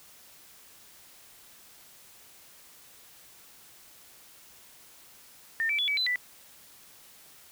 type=tone with pitch steps; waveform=sine; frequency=1813 / 2322 / 3420 / 2285 / 4021 / 1979 Hz; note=A#6 / D7 / A7 / D7 / B7 / B6; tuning=-49 / -20 / -50 / -48 / +30 / +3 cents; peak=-25 dBFS; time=5.6-6.158 s; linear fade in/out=0 ms; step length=93 ms; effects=white hiss -54 dBFS RMS until 7.51 s